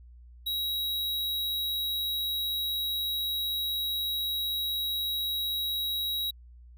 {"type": "tone", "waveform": "square", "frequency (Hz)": 3849, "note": "B7", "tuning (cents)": -45, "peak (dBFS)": -29, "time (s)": [0.46, 6.31], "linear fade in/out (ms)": 10, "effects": ["added 60 Hz sine -48 dBFS peak until 6.77 s"]}